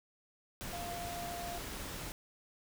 sine tone in noise, 696 Hz, F5, 6 cents flat, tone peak -41 dBFS, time 0.73-1.58 s, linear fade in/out 0 ms, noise pink, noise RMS -43 dBFS, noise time 0.61-2.12 s, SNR -1 dB, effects none

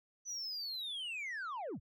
sine linear sweep, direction down, 6030 to 58.5 Hz, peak -36 dBFS, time 0.25-1.8 s, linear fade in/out 50 ms, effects tanh soft clip ceiling -38 dBFS

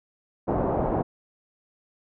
white low-pass noise, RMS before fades -25 dBFS, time 0.47-1.03 s, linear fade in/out 20 ms, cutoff 770 Hz, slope 24 dB/octave, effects none

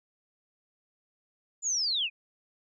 sine linear sweep, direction down, 7110 to 2381 Hz, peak -26 dBFS, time 1.62-2.1 s, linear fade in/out 50 ms, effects none

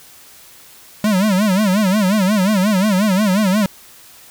square tone with vibrato, 199.4 Hz, G3, 30 cents sharp, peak -13 dBFS, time 1.04-3.66 s, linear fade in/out 2 ms, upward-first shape sine, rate 5.6 Hz, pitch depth 160 cents each way, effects white hiss -43 dBFS RMS until 4.3 s

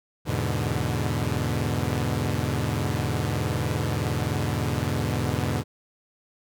sawtooth chord, E dominant seventh, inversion none, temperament equal, 82.41 / 103.83 / 123.47 / 146.83 Hz, E2 / G#2 / B2 / D3, 0 / 0 / 0 / 0 cents, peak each -27 / -25 / -25 / -26 dBFS, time 0.25-5.64 s, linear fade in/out 50 ms, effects none

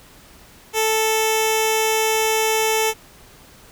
10% pulse tone with notch filter, 440 Hz, A4, in tune, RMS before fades -19 dBFS, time 0.73-2.94 s, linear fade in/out 50 ms, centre 1500 Hz, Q 1.1, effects pink hiss -47 dBFS RMS until 3.71 s

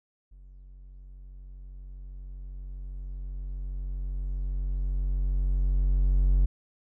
triangle tone with level ramp, 46.25 Hz, F#1, in tune, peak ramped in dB -45 to -16 dBFS, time 0.31-6.46 s, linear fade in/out 10 ms, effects none

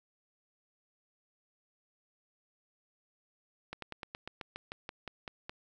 slowing click train, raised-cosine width 0.3 ms, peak -24 dBFS, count 13, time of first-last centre 3.73-5.495 s, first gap 93 ms, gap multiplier 1.08, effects 11-bit

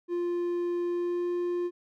triangle tone with pitch glide, 349.2 to 351.6 Hz, F4 to F4, 0 to +12 cents, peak -25 dBFS, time 0.08-1.71 s, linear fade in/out 50 ms, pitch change +12 cents, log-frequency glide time 0.84-1.31 s, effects none

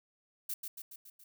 violet noise with echo, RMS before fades -37 dBFS, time 0.49-0.54 s, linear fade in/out 5 ms, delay 140 ms, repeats 5, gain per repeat -4 dB, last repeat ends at 1.24 s, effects none

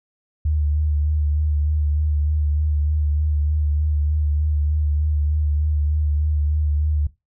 sine tone with vibrato, 75 Hz, D2, 37 cents sharp, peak -17 dBFS, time 0.45-7.07 s, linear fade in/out 5 ms, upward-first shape sine, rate 3.3 Hz, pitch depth 34 cents each way, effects noise-tail reverb RT60 0.2 s tail -17 dB re dry

